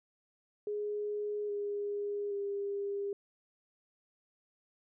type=tone with pitch steps; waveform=sine; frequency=416.3 / 408.9 / 401.7 Hz; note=G#4 / G#4 / G4; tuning=+4 / -27 / +42 cents; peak=-33 dBFS; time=0.67-3.13 s; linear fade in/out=2 ms; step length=820 ms; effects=none